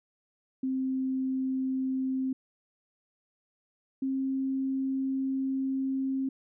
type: tone pair in turn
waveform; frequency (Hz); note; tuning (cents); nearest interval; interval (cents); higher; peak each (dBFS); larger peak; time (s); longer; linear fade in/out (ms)
sine; 262.3 / 266.9; C4 / C4; +4 / +35; unison; 31; second; -27; neither; 0.63-2.33 / 4.02-6.29; second; 5
effects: none